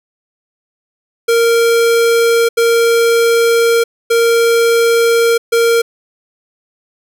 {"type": "tone bursts at uneven times", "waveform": "square", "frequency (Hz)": 464, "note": "A#4", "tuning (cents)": -8, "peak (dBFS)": -9, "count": 4, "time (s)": [[1.28, 2.49], [2.57, 3.84], [4.1, 5.38], [5.52, 5.82]], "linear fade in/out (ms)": 10, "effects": []}